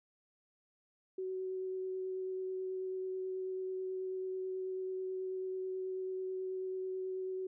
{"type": "tone with vibrato", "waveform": "sine", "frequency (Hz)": 374.8, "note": "F#4", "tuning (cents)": 22, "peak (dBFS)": -36, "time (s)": [1.18, 7.47], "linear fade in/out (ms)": 5, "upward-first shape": "sine", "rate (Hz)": 9.2, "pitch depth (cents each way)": 9, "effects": []}